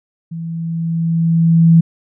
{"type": "tone with level ramp", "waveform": "sine", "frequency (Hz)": 165.4, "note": "E3", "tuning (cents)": 6, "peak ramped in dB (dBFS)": [-23, -4], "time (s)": [0.31, 1.81], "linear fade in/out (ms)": 10, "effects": []}